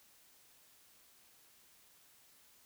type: silence
effects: white hiss -65 dBFS RMS until 2.65 s